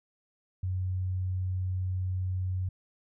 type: tone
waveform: sine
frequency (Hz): 92.5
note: F#2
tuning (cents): 0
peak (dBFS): -28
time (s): 0.63-2.69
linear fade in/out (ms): 5
effects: none